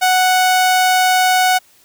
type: tone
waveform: sawtooth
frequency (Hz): 740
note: F#5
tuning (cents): 0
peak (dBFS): -7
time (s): 0.01-1.59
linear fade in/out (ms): 20
effects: white hiss -51 dBFS RMS until 1.84 s